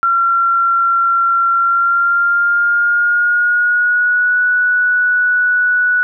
sine tone with pitch glide, 1368 to 1474.7 Hz, F6 to F#6, -36 to -6 cents, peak -10 dBFS, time 0.03-6.03 s, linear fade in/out 0 ms, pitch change +130 cents, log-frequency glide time 1.54-4.4 s, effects none

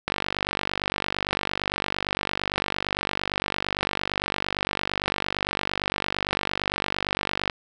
click train, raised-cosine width 0.3 ms, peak -8 dBFS, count 363, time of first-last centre 0.08-7.498 s, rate 48.8 Hz, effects none

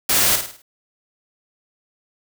white noise with echo, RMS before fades -17 dBFS, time 0.09-0.36 s, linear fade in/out 5 ms, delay 52 ms, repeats 5, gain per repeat -7 dB, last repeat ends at 0.62 s, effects none

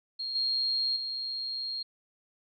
sine tone with level steps, 4241 Hz, C8, 23 cents sharp, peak -32 / -26 / -32 dBFS, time 0.19-1.83 s, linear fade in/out 10 ms, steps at 0.35 / 0.96 s, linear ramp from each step 5 ms, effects none

